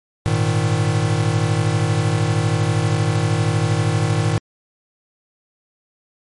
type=chord; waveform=square; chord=Ab suspended second; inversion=none; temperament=equal; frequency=103.83 / 116.54 / 155.56 Hz; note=Ab2 / Bb2 / Eb3; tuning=0 / 0 / 0 cents; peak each=-21 dBFS; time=0.26-4.38 s; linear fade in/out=0 ms; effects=MP3 48 kbps